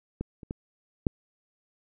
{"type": "clicks", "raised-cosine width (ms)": 3, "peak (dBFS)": [-18, -30, -20, -10], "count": 4, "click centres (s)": [0.21, 0.432, 0.509, 1.068], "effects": []}